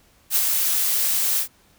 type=noise with ADSR envelope; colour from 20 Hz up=blue; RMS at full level=-18 dBFS; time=0.3-1.48 s; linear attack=60 ms; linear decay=48 ms; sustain=-3 dB; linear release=90 ms; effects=pink hiss -57 dBFS RMS until 1.78 s